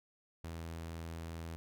sawtooth tone, 82.5 Hz, E2, 2 cents sharp, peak -38 dBFS, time 0.44-1.56 s, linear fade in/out 0 ms, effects none

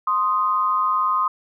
sine tone pair together, 1046.5 / 1244.5 Hz, C6 / D#6, 0 / 0 cents, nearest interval minor third, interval 300 cents, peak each -20 dBFS, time 0.07-1.28 s, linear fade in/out 5 ms, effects none

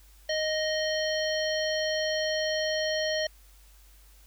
harmonic tone with a mistuned harmonic, 622.3 Hz, D#5, in tune, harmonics 1 / 3 / 5 / 7 / 9, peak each -28 / -33 / -35 / -36 / -38 dBFS, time 0.29-3.27 s, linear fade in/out 5 ms, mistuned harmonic 7, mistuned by -30 cents, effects added 50 Hz sine -53 dBFS peak until 4.26 s + white hiss -60 dBFS RMS until 4.26 s

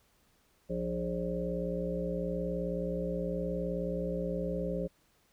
harmonic tone with a mistuned harmonic, 59.1 Hz, A#1, 24 cents sharp, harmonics 1 / 3 / 5 / 7 / 9 / 10, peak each -42 / -35 / -43 / -39 / -36 / -43 dBFS, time 0.69-4.88 s, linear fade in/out 20 ms, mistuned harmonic 3, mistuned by -19 cents, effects pink hiss -69 dBFS RMS until 5.32 s

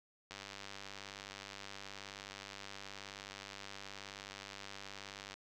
click train, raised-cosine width 0.2 ms, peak -29 dBFS, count 499, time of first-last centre 0.31-5.34 s, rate 99 Hz, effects none

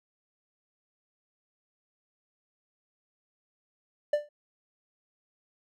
triangle tone with exponential decay, 591 Hz, D5, 11 cents sharp, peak -17 dBFS, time 4.13-4.29 s, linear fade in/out 5 ms, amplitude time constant 34 ms, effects none

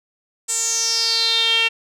sawtooth tone with band-pass filter sweep, 455.5 Hz, A#4, 40 cents flat, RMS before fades -19 dBFS, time 0.48-1.69 s, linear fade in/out 20 ms, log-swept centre 7900 to 2800 Hz, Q 7.4, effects none

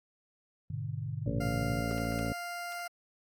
sine chord, G# diminished, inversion none, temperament just, 103.83 / 124.59 / 149.51 Hz, G#2 / B2 / D3, 0 / +16 / +31 cents, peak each -38 dBFS, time 0.7-1.8 s, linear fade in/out 5 ms
harmonic tone, 56.7 Hz, A#1, 47 cents flat, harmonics 1 / 2 / 3 / 4 / 5 / 7 / 8 / 9 / 10, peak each -39 / -37 / -40 / -38 / -38 / -48 / -45 / -45 / -41 dBFS, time 1.26-2.33 s, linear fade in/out 5 ms
20% pulse tone, 698.5 Hz, F5, in tune, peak -32 dBFS, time 1.4-2.88 s, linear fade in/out 10 ms
effects AAC 64 kbps

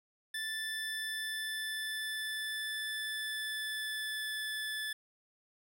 25% pulse tone with pitch glide, 1760 to 1734.8 Hz, A6 to A6, 0 to -25 cents, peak -32 dBFS, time 0.34-4.93 s, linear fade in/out 5 ms, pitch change -25 cents, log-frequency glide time 0.57-4.39 s, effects none

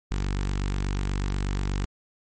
sawtooth tone with notch filter, 48.23 Hz, G1, 27 cents flat, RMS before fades -27 dBFS, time 0.11-1.85 s, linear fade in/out 0 ms, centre 590 Hz, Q 1.3, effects MP3 32 kbps

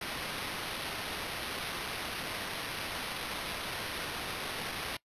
blue noise with sample-and-hold, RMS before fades -38 dBFS, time 0.01-4.97 s, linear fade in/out 5 ms, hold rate 7350 Hz, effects noise-tail reverb RT60 0.1 s tail -22 dB re dry + resampled to 32000 Hz

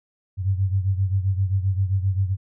sine beating tone pair, 94.5 / 102.1 Hz, F#2 / G#2, +37 / -29 cents, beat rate 7.6 Hz, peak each -20 / -25 dBFS, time 0.37-2.37 s, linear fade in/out 50 ms, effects none

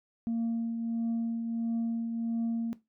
sine tone with tremolo, 230 Hz, A#3, 23 cents flat, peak -24 dBFS, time 0.27-2.73 s, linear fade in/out 0 ms, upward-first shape triangle, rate 1.5 Hz, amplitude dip 50%, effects noise-tail reverb RT60 0.2 s tail -17 dB re dry + tanh soft clip ceiling -26 dBFS

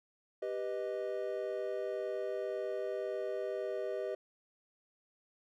triangle chord, G augmented, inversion none, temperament equal, 392 / 493.9 / 622.3 Hz, G4 / B4 / D#5, 0 / 0 / 0 cents, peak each -37 / -38 / -37 dBFS, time 0.42-4.15 s, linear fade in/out 5 ms, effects none

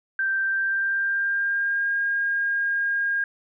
sine tone with pitch glide, 1568 to 1619.5 Hz, G6 to G#6, 0 to -44 cents, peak -21 dBFS, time 0.19-3.24 s, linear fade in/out 2 ms, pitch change +56 cents, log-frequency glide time 0.43-1.93 s, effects none

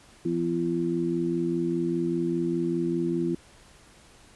harmonic tone, 85 Hz, F2, 46 cents flat, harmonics 2 / 3 / 4, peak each -30 / -31 / -26 dBFS, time 0.25-3.35 s, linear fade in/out 5 ms, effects pink hiss -54 dBFS RMS until 4.35 s + resampled to 24000 Hz

